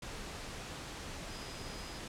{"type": "tone in noise", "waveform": "sine", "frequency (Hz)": 4978, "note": "D#8", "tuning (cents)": 0, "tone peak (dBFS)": -53, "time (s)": [1.3, 1.99], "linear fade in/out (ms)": 5, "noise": "pink", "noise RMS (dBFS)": -44, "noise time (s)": [0.02, 2.08], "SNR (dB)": -12, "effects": ["low-pass 8000 Hz 12 dB/octave"]}